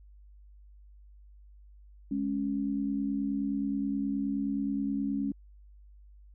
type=tone pair together; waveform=sine; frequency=207.7 / 277.2 Hz; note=G#3 / C#4; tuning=0 / 0 cents; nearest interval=perfect fourth; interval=500 cents; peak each=-32 / -30 dBFS; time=2.11-5.32 s; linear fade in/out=5 ms; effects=added 50 Hz sine -51 dBFS peak until 6.34 s